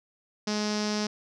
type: tone with low-pass filter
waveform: sawtooth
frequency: 210.5 Hz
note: G#3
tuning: 24 cents sharp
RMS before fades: -29 dBFS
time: 0.47-1.07 s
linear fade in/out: 5 ms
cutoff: 5400 Hz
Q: 5.3
effects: none

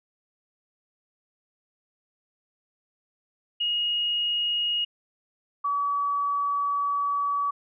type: tone pair in turn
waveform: sine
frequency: 2875 / 1140.9 Hz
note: F7 / C#6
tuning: +50 / +50 cents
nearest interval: octave + major third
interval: 1600 cents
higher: first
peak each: -23 / -23 dBFS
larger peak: neither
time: 3.6-4.85 / 5.64-7.51 s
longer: second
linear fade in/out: 10 ms
effects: none

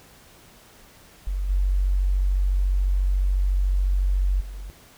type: tone with level steps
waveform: sine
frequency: 47 Hz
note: F#1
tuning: 28 cents sharp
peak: -23 / -18 / -32 dBFS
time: 1.27-4.7 s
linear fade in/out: 0 ms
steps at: 1.49 / 4.4 s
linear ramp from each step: 10 ms
effects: pink hiss -51 dBFS RMS until 4.97 s

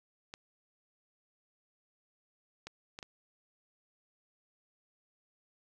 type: clicks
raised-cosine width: 0.2 ms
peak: -26 dBFS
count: 4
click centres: 0.339 / 2.67 / 2.989 / 3.028 s
effects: none

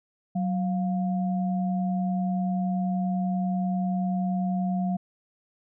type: tone pair together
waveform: sine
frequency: 186.4 / 703.3 Hz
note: F#3 / F5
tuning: +13 / +12 cents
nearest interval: octave + major seventh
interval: 2299 cents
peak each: -24 / -33 dBFS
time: 0.35-4.97 s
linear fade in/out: 10 ms
effects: none

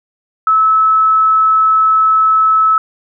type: tone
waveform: sine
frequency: 1300 Hz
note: E6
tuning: 24 cents flat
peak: -7 dBFS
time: 0.47-2.78 s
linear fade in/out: 2 ms
effects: none

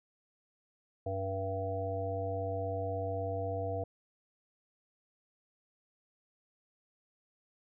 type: harmonic tone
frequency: 96.4 Hz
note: G2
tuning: 28 cents flat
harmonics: 1 / 3 / 5 / 7 / 8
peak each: -37 / -45 / -38 / -37 / -47 dBFS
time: 1.06-3.84 s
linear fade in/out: 5 ms
effects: none

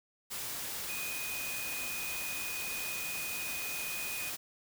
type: tone in noise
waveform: sine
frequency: 2485 Hz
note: D#7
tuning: 3 cents flat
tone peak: -39 dBFS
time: 0.88-4.31 s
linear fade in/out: 20 ms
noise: white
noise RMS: -39 dBFS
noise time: 0.3-4.37 s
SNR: -3 dB
effects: none

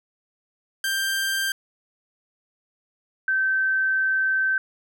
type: tone pair in turn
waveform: sawtooth / sine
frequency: 1579 / 1546.5 Hz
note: G6 / G6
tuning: +12 / -24 cents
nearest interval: unison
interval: 36 cents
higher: first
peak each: -19 dBFS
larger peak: neither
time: 0.84-1.52 / 3.28-4.58 s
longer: second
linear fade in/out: 2 ms
effects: none

